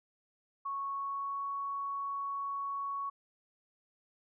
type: tone with pitch glide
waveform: sine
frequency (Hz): 1106 to 1114.3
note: C#6 to C#6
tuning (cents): -4 to +9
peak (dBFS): -34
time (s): 0.65-3.1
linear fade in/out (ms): 10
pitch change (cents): +13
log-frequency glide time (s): 0.9-1.49
effects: none